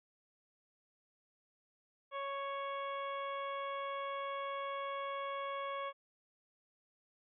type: harmonic tone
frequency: 554.4 Hz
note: C#5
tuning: in tune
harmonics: 1 / 2 / 3 / 4 / 5 / 6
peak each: -42 / -40 / -52 / -50 / -57 / -54 dBFS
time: 2.11-5.93 s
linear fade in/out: 50 ms
effects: none